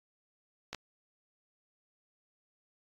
clicks, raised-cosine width 0.2 ms, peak -21 dBFS, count 2, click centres 0.73 / 0.747 s, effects AAC 32 kbps

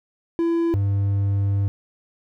triangle tone pair in turn, 335.5 / 99.55 Hz, E4 / G2, +31 / +27 cents, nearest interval octave + major sixth, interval 2104 cents, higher first, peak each -16 dBFS, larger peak neither, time 0.39-0.74 / 0.74-1.68 s, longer second, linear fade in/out 0 ms, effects none

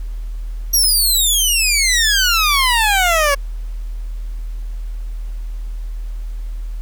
15% pulse exponential sweep, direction down, 5800 to 550 Hz, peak -6 dBFS, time 0.73-3.35 s, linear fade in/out 10 ms, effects added 40 Hz sine -22 dBFS peak until 6.81 s + pink hiss -50 dBFS RMS until 6.81 s

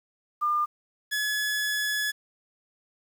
sine / sawtooth tone pair in turn, 1203 / 1701.3 Hz, D6 / G#6, +41 / +41 cents, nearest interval tritone, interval 600 cents, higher second, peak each -22 dBFS, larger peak neither, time 0.41-0.66 / 1.11-2.12 s, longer second, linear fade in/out 20 ms, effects 9-bit

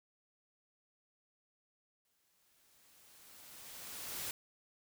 white noise with exponential growth, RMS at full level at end -40 dBFS, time 2.05-4.31 s, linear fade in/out 1 ms, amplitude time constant 490 ms, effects none

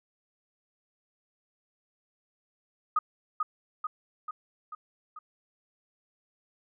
sine tone with echo, 1244.5 Hz, D#6, in tune, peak -21 dBFS, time 2.96-2.99 s, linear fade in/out 5 ms, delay 440 ms, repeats 5, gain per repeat -4 dB, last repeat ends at 5.19 s, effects none

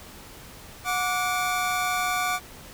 25% pulse tone pair together, 729 / 1163.6 Hz, F#5 / D6, -26 / -16 cents, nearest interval minor sixth, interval 810 cents, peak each -23 dBFS, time 0.84-2.4 s, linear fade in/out 50 ms, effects pink hiss -45 dBFS RMS until 2.73 s

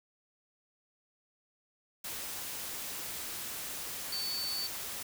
sine tone in noise, 4502 Hz, C#8, 26 cents sharp, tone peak -34 dBFS, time 4.12-4.67 s, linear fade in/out 5 ms, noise white, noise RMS -40 dBFS, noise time 2.04-5.03 s, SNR +3 dB, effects none

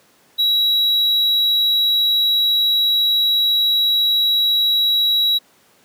triangle tone, 3882 Hz, B7, 31 cents flat, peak -12 dBFS, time 0.38-5.39 s, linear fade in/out 20 ms, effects pink hiss -54 dBFS RMS until 5.84 s + high-pass 200 Hz 12 dB/octave

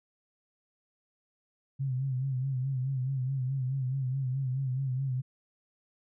sine tone with vibrato, 131.7 Hz, C3, 12 cents sharp, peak -28 dBFS, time 1.79-5.22 s, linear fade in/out 20 ms, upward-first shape sine, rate 4.7 Hz, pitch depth 75 cents each way, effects none

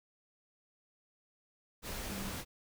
sine tone in noise, 196 Hz, G3, in tune, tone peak -42 dBFS, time 2.06-2.33 s, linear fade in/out 50 ms, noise pink, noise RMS -41 dBFS, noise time 1.82-2.45 s, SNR -4 dB, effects none

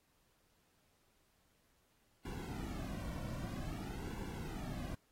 brown noise with flanger, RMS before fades -43 dBFS, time 2.25-4.95 s, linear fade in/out 5 ms, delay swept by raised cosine 1.6 to 2.44 ms, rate 0.51 Hz, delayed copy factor -0.75, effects pink hiss -75 dBFS RMS until 5.11 s + AAC 48 kbps

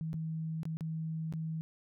sine tone with dropouts, 160.2 Hz, E3, 49 cents flat, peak -34 dBFS, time 0.01-1.61 s, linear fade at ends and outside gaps 0 ms, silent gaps 0.131-0.141 / 0.632-0.654 / 0.77-0.808 / 1.325-1.337 s, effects none

